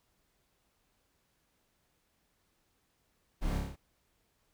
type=noise with echo; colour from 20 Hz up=brown; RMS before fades=-36 dBFS; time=3.41-3.59 s; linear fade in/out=20 ms; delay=29 ms; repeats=6; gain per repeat=-2 dB; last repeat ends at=3.764 s; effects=pink hiss -75 dBFS RMS until 4.53 s